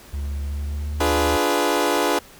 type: tone with pitch glide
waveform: triangle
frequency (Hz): 71 to 75.22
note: C#2 to D2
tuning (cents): +42 to +42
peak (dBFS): -22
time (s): 0.13-1.37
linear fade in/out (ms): 10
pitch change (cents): +100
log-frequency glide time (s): 0.41-1.09
type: chord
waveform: 20% pulse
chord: D diminished seventh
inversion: none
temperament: equal with one note detuned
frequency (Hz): 293.7 / 349.2 / 417.2 / 493.9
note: D4 / F4 / Ab4 / Cb5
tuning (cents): 0 / 0 / +8 / 0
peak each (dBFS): -19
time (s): 1-2.19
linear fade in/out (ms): 5
effects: pink hiss -46 dBFS RMS until 2.39 s